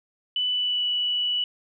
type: tone with pitch glide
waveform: sine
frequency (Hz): 2986 to 2953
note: F#7 to F#7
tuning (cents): +15 to -4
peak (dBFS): -22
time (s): 0.36-1.44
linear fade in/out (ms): 2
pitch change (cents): -19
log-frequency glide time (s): 0.49-0.85
effects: none